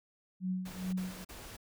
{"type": "tone with tremolo", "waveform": "sine", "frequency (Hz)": 185, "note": "F#3", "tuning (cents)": 0, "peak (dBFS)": -30, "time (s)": [0.4, 1.25], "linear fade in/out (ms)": 50, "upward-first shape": "triangle", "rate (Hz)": 2.3, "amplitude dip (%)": 95}
{"type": "noise bursts", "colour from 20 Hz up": "pink", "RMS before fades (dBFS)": -48, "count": 3, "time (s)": [0.65, 1.568], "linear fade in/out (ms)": 10, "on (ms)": 280, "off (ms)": 39}
{"effects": []}